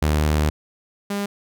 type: tone pair in turn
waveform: sawtooth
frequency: 75.9 / 201.7 Hz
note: D#2 / G3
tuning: -42 / +50 cents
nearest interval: octave + perfect fourth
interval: 1692 cents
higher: second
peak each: -13 / -19 dBFS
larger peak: first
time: 0.02-0.5 / 1.1-1.26 s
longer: first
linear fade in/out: 5 ms
effects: none